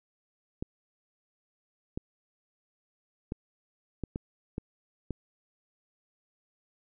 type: clicks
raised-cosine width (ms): 3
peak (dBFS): -20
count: 7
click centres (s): 0.625 / 1.975 / 3.321 / 4.037 / 4.159 / 4.581 / 5.107
effects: none